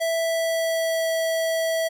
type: tone with pitch glide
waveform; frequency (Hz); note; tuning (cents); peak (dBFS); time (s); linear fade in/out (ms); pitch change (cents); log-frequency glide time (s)
square; 659.3 to 652.9; E5 to E5; 0 to -17; -22; 0-1.89; 20; -17; 0.18-1.1
effects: none